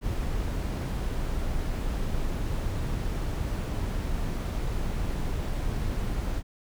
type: noise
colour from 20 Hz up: brown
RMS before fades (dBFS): -29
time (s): 0.01-6.43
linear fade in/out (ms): 50
effects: none